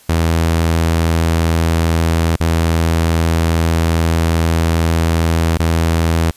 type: tone with dropouts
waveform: sawtooth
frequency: 82.41 Hz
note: E2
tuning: in tune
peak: -8 dBFS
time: 0.09-6.31 s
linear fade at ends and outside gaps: 5 ms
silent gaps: 2.363-2.402 / 5.573-5.593 s
effects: white hiss -47 dBFS RMS until 6.36 s + resampled to 32000 Hz